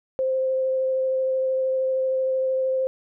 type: tone with vibrato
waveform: sine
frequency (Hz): 523.3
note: C5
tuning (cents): 0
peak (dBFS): -20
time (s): 0.19-2.87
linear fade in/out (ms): 0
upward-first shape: sine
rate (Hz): 13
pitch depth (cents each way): 9
effects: none